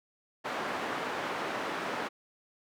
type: band-pass noise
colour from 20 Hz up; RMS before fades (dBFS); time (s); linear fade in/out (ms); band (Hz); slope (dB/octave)
white; -35; 0.44-2.09; 20; 230 to 1400; 12
effects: none